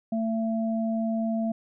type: tone pair together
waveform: sine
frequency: 223.9 / 672 Hz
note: A3 / E5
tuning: +30 / +33 cents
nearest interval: octave + perfect fifth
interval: 1903 cents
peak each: -25 / -31 dBFS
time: 0.12-1.52 s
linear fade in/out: 5 ms
effects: none